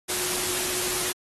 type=tone in noise; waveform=sine; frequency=362.5 Hz; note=F#4; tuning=35 cents flat; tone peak=-36 dBFS; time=0.08-1.13 s; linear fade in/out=20 ms; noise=white; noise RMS=-27 dBFS; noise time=0.08-1.13 s; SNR=-12 dB; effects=AAC 32 kbps